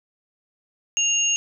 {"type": "tone pair together", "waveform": "sine", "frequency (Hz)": [2794, 6554], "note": ["F7", "G#8"], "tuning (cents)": [0, -24], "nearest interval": "octave + minor third", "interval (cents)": 1476, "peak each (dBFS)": -21, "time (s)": [0.97, 1.36], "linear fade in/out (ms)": 0, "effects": []}